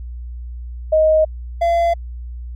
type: tone pair in turn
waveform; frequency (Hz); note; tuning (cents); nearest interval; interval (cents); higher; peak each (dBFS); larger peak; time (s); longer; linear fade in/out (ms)
sine / triangle; 626 / 681; D#5 / F5; +10 / -44; minor second; 146; second; -10 / -11; first; 0.92-1.25 / 1.61-1.94; neither; 10
effects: added 60 Hz sine -27 dBFS peak until 2.55 s